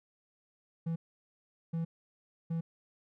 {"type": "tone bursts at uneven times", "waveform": "triangle", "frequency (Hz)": 165.1, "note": "E3", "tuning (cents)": 3, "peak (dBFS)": -29, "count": 3, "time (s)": [[0.86, 0.96], [1.73, 1.85], [2.5, 2.61]], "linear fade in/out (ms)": 10, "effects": []}